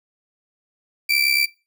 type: tone with amplitude modulation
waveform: 30% pulse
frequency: 2339 Hz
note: D7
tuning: 8 cents flat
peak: -11 dBFS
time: 1.09-1.46 s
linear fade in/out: 10 ms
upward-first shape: sine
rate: 68.5 Hz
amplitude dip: 70%
effects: noise-tail reverb RT60 0.3 s tail -22 dB re dry